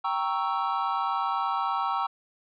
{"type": "chord", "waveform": "triangle", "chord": "G diminished seventh", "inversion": "none", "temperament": "equal", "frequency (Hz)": [784, 932.3, 1108.7, 1318.5], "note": ["G5", "Bb5", "Db6", "Fb6"], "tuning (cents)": [0, 0, 0, 0], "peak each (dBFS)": -29, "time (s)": [0.04, 2.07], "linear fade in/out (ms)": 10, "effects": ["resampled to 11025 Hz"]}